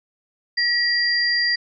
sine tone pair together, 1912 / 4767 Hz, A#6 / D8, +43 / +25 cents, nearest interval octave + major third, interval 1582 cents, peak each -20 dBFS, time 0.57-1.56 s, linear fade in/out 10 ms, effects none

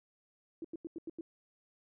sine tone bursts, 329.6 Hz, E4, in tune, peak -38 dBFS, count 6, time 0.62-1.21 s, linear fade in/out 2 ms, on 25 ms, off 88 ms, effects none

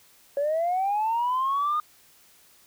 sine linear sweep, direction up, 554.4 to 1233 Hz, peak -21 dBFS, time 0.37-1.8 s, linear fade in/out 2 ms, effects tanh soft clip ceiling -19 dBFS + white hiss -57 dBFS RMS until 2.66 s

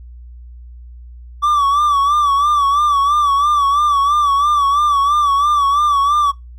triangle tone with vibrato, 1154 Hz, D6, 31 cents flat, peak -9 dBFS, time 1.42-6.32 s, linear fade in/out 20 ms, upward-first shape sine, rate 3 Hz, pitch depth 70 cents each way, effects noise-tail reverb RT60 0.2 s tail -22 dB re dry + added 60 Hz sine -33 dBFS peak until 6.58 s

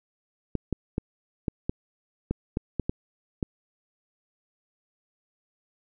clicks, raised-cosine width 3 ms, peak -13 dBFS, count 10, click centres 0.553 / 0.727 / 0.981 / 1.482 / 1.695 / 2.31 / 2.571 / 2.797 / 2.895 / 3.428 s, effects none

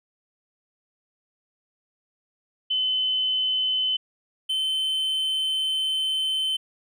sine / triangle tone pair in turn, 3040 / 3072 Hz, F#7 / G7, +46 / -36 cents, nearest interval unison, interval 18 cents, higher second, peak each -21 dBFS, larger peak neither, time 2.7-3.97 / 4.49-6.57 s, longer second, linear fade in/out 10 ms, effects none

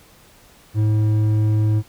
sine tone with hard clipping, 107.3 Hz, A2, 43 cents flat, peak -16 dBFS, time 0.74-1.83 s, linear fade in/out 50 ms, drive 6 dB, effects pink hiss -50 dBFS RMS until 1.88 s

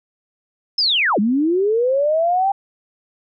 sine linear two-way sweep, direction down then up, 5280 to 196 to 800 Hz, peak -14 dBFS, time 0.78-2.52 s, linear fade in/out 5 ms, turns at 1.19 s, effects none

